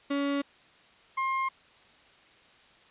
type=tone pair in turn; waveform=35% pulse; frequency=281.8 / 1063.9 Hz; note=C#4 / C6; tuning=+29 / +29 cents; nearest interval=octave + major seventh; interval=2300 cents; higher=second; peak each=-25 dBFS; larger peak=neither; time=0.1-0.42 / 1.17-1.49 s; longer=neither; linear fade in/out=10 ms; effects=white hiss -58 dBFS RMS until 2.9 s + resampled to 8000 Hz